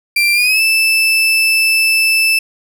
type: tone with pitch glide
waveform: 35% pulse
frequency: 2364 to 2638 Hz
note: D7 to E7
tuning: +11 to +1 cents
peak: -8 dBFS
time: 0.16-2.39 s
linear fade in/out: 5 ms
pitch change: +190 cents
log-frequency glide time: 0.33-0.61 s
effects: none